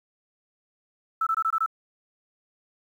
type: tone bursts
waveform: sine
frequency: 1318.5 Hz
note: E6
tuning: in tune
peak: -21 dBFS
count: 6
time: 1.21-1.662 s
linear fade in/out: 5 ms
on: 57 ms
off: 22 ms
effects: 9-bit